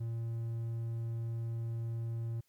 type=tone; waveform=triangle; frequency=115.2 Hz; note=A#2; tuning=20 cents flat; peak=-32 dBFS; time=0-2.41 s; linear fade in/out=10 ms; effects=white hiss -75 dBFS RMS until 2.48 s + MP3 96 kbps